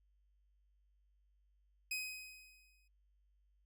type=tone with exponential decay; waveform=sawtooth; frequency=2517 Hz; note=D#7; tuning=19 cents sharp; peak=-33 dBFS; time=1.91-2.88 s; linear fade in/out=5 ms; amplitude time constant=210 ms; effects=noise-tail reverb RT60 0.1 s tail -26 dB re dry + added 50 Hz sine -70 dBFS peak until 3.65 s